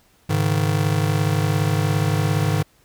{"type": "chord", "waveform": "square", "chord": "Ab suspended fourth", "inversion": "none", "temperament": "just", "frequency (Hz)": [103.83, 138.43, 155.74], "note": ["Ab2", "Db3", "Eb3"], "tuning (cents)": [0, -2, 2], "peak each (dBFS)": [-22, -25, -22], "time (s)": [0.29, 2.63], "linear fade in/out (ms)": 10, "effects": ["pink hiss -58 dBFS RMS until 2.84 s"]}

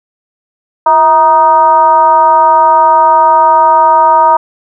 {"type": "tone with frequency modulation", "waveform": "sine", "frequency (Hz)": 943, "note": "A#5", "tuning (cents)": 20, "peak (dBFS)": -3, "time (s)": [0.86, 4.37], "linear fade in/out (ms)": 5, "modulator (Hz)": 297, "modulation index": 0.74, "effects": []}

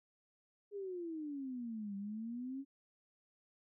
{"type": "exponential two-way sweep", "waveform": "sine", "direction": "down then up", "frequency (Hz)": [415.3, 196, 279.3], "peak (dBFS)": -40, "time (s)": [0.71, 2.65], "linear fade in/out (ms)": 50, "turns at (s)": 1.96, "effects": []}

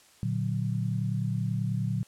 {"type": "chord", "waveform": "sine", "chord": "Bb augmented", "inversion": "none", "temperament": "equal", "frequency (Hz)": [116.54, 146.83, 185], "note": ["Bb2", "D3", "F#3"], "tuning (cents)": [0, 0, 0], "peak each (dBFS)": [-29, -32, -32], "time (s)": [0.23, 2.03], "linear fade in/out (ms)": 0, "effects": ["white hiss -58 dBFS RMS until 2.07 s", "low-pass 10000 Hz 12 dB/octave"]}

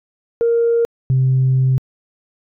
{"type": "tone pair in turn", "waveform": "sine", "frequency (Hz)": [466.2, 130.82], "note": ["A#4", "C3"], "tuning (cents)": [0, 0], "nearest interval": "octave + minor seventh", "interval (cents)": 2200, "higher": "first", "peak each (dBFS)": [-11, -10], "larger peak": "second", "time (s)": [[0.41, 0.85], [1.1, 1.78]], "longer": "second", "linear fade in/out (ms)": 0, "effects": ["tanh soft clip ceiling -8 dBFS"]}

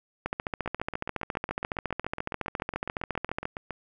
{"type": "two click trains", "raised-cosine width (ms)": 0.5, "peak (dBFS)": [-19, -14], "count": [23, 47], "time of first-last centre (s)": [[0.66, 3.707], [0.26, 3.454]], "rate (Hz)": [7.22, 14.4], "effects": []}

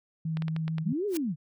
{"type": "tone with vibrato", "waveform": "sine", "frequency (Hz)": 160, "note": "D#3", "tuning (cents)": 49, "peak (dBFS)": -28, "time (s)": [0.25, 0.93], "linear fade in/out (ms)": 5, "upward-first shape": "square", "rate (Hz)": 6.8, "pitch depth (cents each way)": 9}
{"type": "clicks", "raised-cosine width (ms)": 0.3, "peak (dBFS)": -23, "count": 6, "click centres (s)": [0.371, 0.422, 0.482, 0.564, 0.68, 0.783]}
{"type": "linear two-way sweep", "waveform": "sine", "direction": "up then down", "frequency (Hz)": [131.5, 428.6, 134.1], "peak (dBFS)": -27, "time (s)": [0.82, 1.36], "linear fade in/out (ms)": 50, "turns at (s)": 1.06}
{"type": "noise with exponential growth", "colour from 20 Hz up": "white", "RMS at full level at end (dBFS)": -32, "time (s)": [1.08, 1.17], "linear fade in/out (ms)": 2, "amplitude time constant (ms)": 19}
{"effects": []}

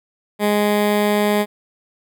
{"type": "tone with notch filter", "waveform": "15% pulse", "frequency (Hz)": 207.7, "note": "G#3", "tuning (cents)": 0, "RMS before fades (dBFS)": -17, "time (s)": [0.39, 1.46], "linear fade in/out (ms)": 50, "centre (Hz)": 5900, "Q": 1.4, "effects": []}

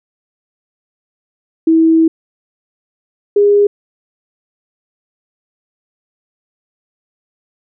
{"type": "tone pair in turn", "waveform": "sine", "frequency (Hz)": [324.3, 408.6], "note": ["E4", "G#4"], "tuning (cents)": [-28, -28], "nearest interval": "major third", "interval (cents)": 400, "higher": "second", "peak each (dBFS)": -6, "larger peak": "neither", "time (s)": [[1.67, 2.08], [3.36, 3.67]], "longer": "first", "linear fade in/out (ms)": 5, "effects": []}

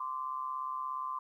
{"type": "tone pair together", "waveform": "sine", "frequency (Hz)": [1035, 1172], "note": ["C6", "D6"], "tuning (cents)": [-19, -4], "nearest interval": "major second", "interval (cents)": 215, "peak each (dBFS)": [-36, -39], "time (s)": [0, 1.19], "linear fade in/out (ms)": 5, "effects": ["12-bit"]}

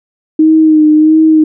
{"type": "tone with vibrato", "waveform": "sine", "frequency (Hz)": 311.1, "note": "D#4", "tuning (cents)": 0, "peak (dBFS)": -3, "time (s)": [0.39, 1.44], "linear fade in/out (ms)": 5, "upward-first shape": "sine", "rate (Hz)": 1.5, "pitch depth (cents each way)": 33, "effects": []}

